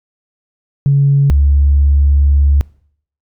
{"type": "tone pair in turn", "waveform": "sine", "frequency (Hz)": [140.2, 70.91], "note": ["C#3", "C#2"], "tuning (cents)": [20, 40], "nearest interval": "octave", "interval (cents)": 1180, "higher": "first", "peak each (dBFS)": [-6, -6], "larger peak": "neither", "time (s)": [[0.86, 1.3], [1.3, 2.61]], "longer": "second", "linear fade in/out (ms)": 0, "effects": ["noise-tail reverb RT60 0.6 s tail -23 dB re dry", "tanh soft clip ceiling -2 dBFS"]}